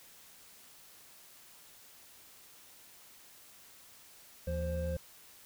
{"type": "tone cluster", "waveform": "triangle", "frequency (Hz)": [77.2, 168.6, 526], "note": ["D#2", "E3", "C5"], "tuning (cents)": [-13, 39, 9], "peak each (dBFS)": [-33, -38, -35], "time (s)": [4.47, 4.97], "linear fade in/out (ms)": 5, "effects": ["white hiss -57 dBFS RMS until 5.45 s"]}